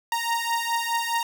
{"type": "beating tone pair", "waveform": "sawtooth", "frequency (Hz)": [927, 931.8], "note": ["A#5", "A#5"], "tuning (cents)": [-10, -1], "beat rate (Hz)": 4.8, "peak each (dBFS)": -23, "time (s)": [0.12, 1.23], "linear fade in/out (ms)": 2, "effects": []}